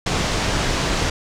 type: low-pass noise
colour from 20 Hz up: pink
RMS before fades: -21 dBFS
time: 0.06-1.1 s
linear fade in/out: 5 ms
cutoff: 7100 Hz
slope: 24 dB/octave
effects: none